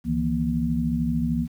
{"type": "tone cluster", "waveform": "sine", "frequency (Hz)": [69.3, 153.8, 167.1, 236.6], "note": ["C#2", "D#3", "E3", "A#3"], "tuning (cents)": [0, -20, 24, 26], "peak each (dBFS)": [-30, -32, -26, -24], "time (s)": [0.04, 1.48], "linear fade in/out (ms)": 50, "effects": ["9-bit"]}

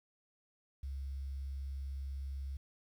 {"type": "tone", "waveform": "sine", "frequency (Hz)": 68.1, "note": "C#2", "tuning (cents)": -30, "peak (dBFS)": -38, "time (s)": [0.83, 2.57], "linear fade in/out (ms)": 5, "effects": ["11-bit"]}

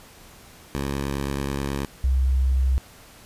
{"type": "tone pair in turn", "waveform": ["10% pulse", "sine"], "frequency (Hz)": [69.3, 65.41], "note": ["C#2", "C2"], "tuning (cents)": [0, 0], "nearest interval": "minor second", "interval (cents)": 100, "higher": "first", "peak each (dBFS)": -17, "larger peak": "neither", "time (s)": [[0.75, 1.85], [2.04, 2.78]], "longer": "first", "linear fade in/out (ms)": 0, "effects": ["pink hiss -48 dBFS RMS until 3.25 s", "resampled to 32000 Hz"]}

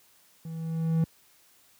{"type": "tone with level ramp", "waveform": "triangle", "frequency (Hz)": 162.7, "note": "E3", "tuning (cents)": -22, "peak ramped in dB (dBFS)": [-34, -18], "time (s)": [0.45, 1.04], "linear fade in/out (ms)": 2, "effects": ["white hiss -61 dBFS RMS until 1.79 s", "high-pass 60 Hz 12 dB/octave"]}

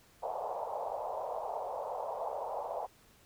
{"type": "band-pass noise", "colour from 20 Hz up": "pink", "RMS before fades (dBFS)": -38, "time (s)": [0.22, 2.87], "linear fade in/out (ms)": 20, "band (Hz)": [510, 960], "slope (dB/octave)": 48, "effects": ["pink hiss -63 dBFS RMS until 3.25 s"]}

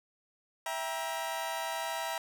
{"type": "chord", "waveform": "sawtooth", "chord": "E diminished", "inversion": "none", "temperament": "just", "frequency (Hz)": [659.3, 791.1, 949.3], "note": ["E5", "G5", "Bb5"], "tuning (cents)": [0, 16, 31], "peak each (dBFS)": [-34, -36, -33], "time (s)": [0.66, 2.18], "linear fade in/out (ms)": 2, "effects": ["10-bit"]}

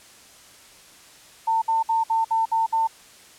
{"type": "tone bursts", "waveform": "sine", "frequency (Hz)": 900, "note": "A5", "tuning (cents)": 39, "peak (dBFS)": -18, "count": 7, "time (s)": [1.47, 2.874], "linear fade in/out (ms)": 10, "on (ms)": 150, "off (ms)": 59, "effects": ["white hiss -49 dBFS RMS until 3.38 s", "low-pass 10000 Hz 12 dB/octave"]}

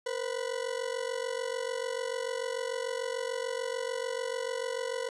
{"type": "ring-modulated tone", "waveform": "40% pulse", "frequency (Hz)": 493.9, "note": "B4", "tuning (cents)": 0, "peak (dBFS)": -28, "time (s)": [0.06, 5.09], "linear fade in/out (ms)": 2, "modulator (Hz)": 23.4, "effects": ["resampled to 22050 Hz"]}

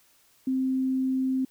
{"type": "tone", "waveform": "sine", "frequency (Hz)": 261.6, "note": "C4", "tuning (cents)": 0, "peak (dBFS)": -23, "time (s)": [0.47, 1.45], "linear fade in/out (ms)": 5, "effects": ["white hiss -62 dBFS RMS until 1.5 s"]}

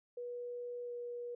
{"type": "tone with pitch glide", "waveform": "sine", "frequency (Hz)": [485.6, 481.7], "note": ["B4", "B4"], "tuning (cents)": [-29, -43], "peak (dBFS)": -40, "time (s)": [0.17, 1.35], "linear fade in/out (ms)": 5, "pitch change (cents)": -14, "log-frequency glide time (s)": [0.84, 0.92], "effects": []}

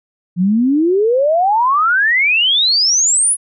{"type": "exponential sweep", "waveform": "sine", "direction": "up", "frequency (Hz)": [170.7, 10548], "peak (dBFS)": -10, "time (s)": [0.36, 3.37], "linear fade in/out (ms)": 50, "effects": []}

